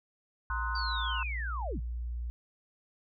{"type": "chord", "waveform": "sine", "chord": "C half-diminished seventh", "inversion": "third", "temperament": "equal with one note detuned", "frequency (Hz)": [932.3, 1046.5, 1265.5, 1480], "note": ["Bb5", "C6", "Eb6", "Gb6"], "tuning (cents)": [0, 0, 29, 0], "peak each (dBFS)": [-42, -36, -42, -36], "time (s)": [0.5, 1.23], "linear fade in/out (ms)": 2}
{"type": "tone", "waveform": "sine", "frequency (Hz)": 59.4, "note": "A#1", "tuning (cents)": 33, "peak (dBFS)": -33, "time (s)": [0.5, 2.3], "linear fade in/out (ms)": 0}
{"type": "linear sweep", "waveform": "sine", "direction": "down", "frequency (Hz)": [4699, 85.2], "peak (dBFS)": -36, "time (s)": [0.75, 1.8], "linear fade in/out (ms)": 5}
{"effects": []}